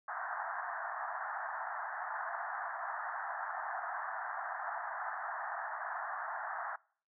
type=band-pass noise; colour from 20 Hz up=pink; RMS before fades=-40 dBFS; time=0.08-6.76 s; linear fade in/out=5 ms; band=670 to 1800 Hz; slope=96 dB/octave; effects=noise-tail reverb RT60 0.5 s tail -24 dB re dry